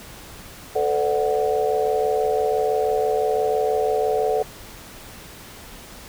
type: chord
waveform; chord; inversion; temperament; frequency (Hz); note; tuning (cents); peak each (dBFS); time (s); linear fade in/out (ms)
sine; B minor seventh; third; equal with one note detuned; 440 / 506 / 587.3 / 740; A4 / B4 / D5 / F#5; 0 / +42 / 0 / 0; -21 / -26 / -26 / -24; 0.75-4.43; 10
effects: pink hiss -41 dBFS RMS until 6.08 s